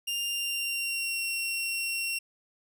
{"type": "tone with pitch glide", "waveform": "sawtooth", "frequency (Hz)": [2800, 2734], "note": ["F7", "F7"], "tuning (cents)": [4, -37], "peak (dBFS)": -26, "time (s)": [0.07, 2.19], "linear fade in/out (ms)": 10, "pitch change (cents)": -41, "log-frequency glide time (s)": [0.24, 1.22], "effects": []}